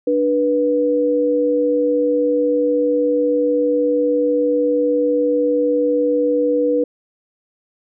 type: tone pair together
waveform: sine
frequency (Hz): 295.6 / 488.1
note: D4 / B4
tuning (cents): +11 / -20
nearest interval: major sixth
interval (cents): 869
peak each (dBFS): -19 / -15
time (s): 0.07-6.84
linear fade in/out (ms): 5
effects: none